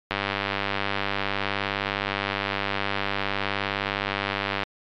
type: click train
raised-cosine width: 0.3 ms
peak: -8 dBFS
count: 451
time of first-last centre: 0.11-4.633 s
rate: 99.5 Hz
effects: low-pass 4000 Hz 12 dB/octave + MP3 96 kbps